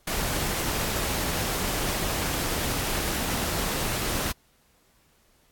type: noise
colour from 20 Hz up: pink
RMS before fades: -28 dBFS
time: 0.07-4.32 s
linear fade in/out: 5 ms
effects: pink hiss -63 dBFS RMS until 5.51 s + AAC 64 kbps